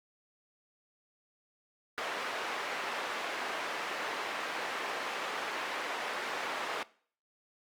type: band-pass noise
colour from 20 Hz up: white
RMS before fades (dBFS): -37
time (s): 1.98-6.83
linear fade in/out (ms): 0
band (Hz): 420 to 1900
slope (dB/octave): 12
effects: noise-tail reverb RT60 0.5 s tail -21 dB re dry + Opus 48 kbps